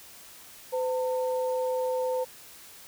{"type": "tone pair together", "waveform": "sine", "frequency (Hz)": [509.6, 903], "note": ["C5", "A5"], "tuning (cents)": [-46, 45], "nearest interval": "minor seventh", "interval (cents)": 991, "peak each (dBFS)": [-26, -34], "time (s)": [0.72, 2.25], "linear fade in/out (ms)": 20, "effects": ["white hiss -49 dBFS RMS until 2.87 s"]}